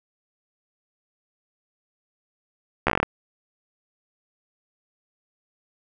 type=slowing click train; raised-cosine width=0.5 ms; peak=-4 dBFS; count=9; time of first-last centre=2.87-3.03 s; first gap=13 ms; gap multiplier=1.12; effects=none